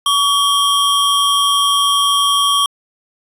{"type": "tone pair together", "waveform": "square", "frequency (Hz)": [1133, 3210], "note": ["C#6", "G7"], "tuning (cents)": [37, 40], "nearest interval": "octave + tritone", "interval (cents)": 1803, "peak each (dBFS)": -15, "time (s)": [0.06, 2.66], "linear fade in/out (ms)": 2, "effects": ["resampled to 32000 Hz"]}